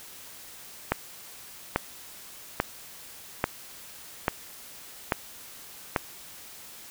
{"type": "click train", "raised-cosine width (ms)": 0.5, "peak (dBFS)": -7, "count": 7, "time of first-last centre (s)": [0.92, 5.962], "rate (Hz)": 1.19, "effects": ["white hiss -46 dBFS RMS until 6.9 s"]}